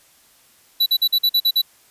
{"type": "tone bursts", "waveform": "square", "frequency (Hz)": 3951, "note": "B7", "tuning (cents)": 0, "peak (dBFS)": -14, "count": 8, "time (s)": [0.8, 1.618], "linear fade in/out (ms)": 10, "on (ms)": 62, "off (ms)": 46, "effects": ["white hiss -54 dBFS RMS until 1.9 s", "resampled to 32000 Hz"]}